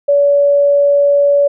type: tone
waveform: sine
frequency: 570 Hz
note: C#5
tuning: 48 cents sharp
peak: -7 dBFS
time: 0.08-1.48 s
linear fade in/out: 10 ms
effects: none